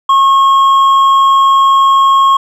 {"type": "tone with hard clipping", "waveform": "sine", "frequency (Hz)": 1087, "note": "C#6", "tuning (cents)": -34, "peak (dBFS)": -6, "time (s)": [0.09, 2.37], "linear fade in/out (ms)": 5, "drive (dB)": 4, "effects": []}